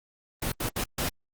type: noise bursts at uneven times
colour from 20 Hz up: pink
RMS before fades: -29 dBFS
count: 4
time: 0.42-0.52 / 0.6-0.69 / 0.76-0.84 / 0.98-1.09 s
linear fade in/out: 5 ms
effects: Opus 24 kbps